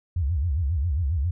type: tone with vibrato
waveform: sine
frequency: 77.2 Hz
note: D#2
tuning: 13 cents flat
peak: -21 dBFS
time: 0.16-1.31 s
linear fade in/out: 5 ms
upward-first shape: sine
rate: 7.4 Hz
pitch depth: 280 cents each way
effects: none